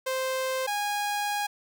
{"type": "tone pair in turn", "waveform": "sawtooth", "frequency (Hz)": [522, 822.7], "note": ["C5", "G#5"], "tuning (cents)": [-4, -17], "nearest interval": "minor sixth", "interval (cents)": 787, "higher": "second", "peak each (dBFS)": -23, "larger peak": "neither", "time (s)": [[0.06, 0.67], [0.67, 1.47]], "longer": "second", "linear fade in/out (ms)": 10, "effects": []}